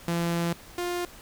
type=tone pair in turn; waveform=sawtooth; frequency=170 / 352.4 Hz; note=F3 / F4; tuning=-46 / +16 cents; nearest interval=octave + minor second; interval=1262 cents; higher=second; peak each=-21 / -24 dBFS; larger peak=first; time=0.08-0.53 / 0.78-1.05 s; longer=first; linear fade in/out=2 ms; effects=pink hiss -48 dBFS RMS until 1.21 s